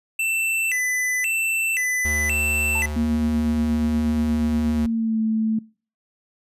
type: tone with vibrato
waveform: square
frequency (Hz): 2313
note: D7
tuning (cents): -27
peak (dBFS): -21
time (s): 0.19-2.86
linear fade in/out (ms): 5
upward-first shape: square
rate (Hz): 0.95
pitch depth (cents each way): 250
type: tone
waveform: square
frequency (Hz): 74.9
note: D2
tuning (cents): +35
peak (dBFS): -26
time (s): 2.05-4.86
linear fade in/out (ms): 0
type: tone with exponential decay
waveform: sine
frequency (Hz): 888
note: A5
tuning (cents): +16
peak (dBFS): -28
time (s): 2.75-3.1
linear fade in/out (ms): 2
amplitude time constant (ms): 75
type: tone with pitch glide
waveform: sine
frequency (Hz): 233.1 to 220.3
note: A#3 to A3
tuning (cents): 0 to +2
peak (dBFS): -19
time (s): 2.96-5.59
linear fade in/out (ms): 5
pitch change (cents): -98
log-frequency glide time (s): 4.72-5.2
effects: noise-tail reverb RT60 0.4 s tail -24 dB re dry + resampled to 32000 Hz